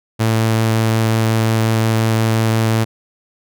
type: tone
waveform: sawtooth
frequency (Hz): 111.8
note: A2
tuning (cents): +28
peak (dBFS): -9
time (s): 0.19-2.85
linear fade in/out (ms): 20
effects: none